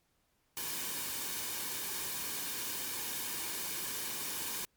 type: noise with comb filter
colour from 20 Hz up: white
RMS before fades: -38 dBFS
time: 0.57-4.65 s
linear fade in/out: 0 ms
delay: 1.5 ms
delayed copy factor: -0.5
effects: pink hiss -75 dBFS RMS until 4.76 s + MP3 96 kbps